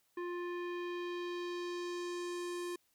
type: tone with low-pass filter sweep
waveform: square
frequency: 351.6 Hz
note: F4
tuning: 12 cents sharp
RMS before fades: -40 dBFS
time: 0.17-2.76 s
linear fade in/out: 5 ms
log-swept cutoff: 1700 to 11000 Hz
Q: 1.3
effects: white hiss -75 dBFS RMS until 2.94 s